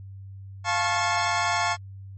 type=chord; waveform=25% pulse; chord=F augmented; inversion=none; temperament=just; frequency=698.5 / 873.1 / 1091.3 Hz; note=F5 / A5 / C#6; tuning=0 / -14 / -27 cents; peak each=-23 dBFS; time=0.64-1.77 s; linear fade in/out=50 ms; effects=added 97 Hz sine -38 dBFS peak until 2.17 s + MP3 32 kbps